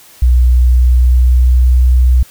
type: tone with pitch glide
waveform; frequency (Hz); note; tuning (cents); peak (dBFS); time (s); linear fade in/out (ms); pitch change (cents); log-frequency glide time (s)
sine; 61.74 to 62.75; B1 to B1; 0 to +28; -4; 0.22-2.23; 5; +28; 0.54-1.84
effects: tanh soft clip ceiling 0 dBFS + white hiss -41 dBFS RMS until 2.3 s